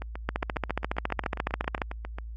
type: two click trains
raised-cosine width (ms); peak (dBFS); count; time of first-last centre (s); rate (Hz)
0.5; -12 / -21; 23 / 17; 0.29-1.818 / 0.02-2.185; 14.4 / 7.39
effects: added 56 Hz sine -36 dBFS peak until 2.36 s + AAC 48 kbps